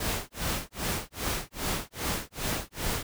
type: noise with tremolo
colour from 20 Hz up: pink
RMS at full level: -29 dBFS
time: 0-3.03 s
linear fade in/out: 5 ms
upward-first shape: sine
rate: 2.5 Hz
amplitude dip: 100%
effects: none